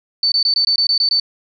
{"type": "tone bursts", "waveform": "sine", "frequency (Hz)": 4527, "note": "C#8", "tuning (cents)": 36, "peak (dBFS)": -12, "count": 9, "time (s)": [0.23, 1.199], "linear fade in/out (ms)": 2, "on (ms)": 89, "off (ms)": 21, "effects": []}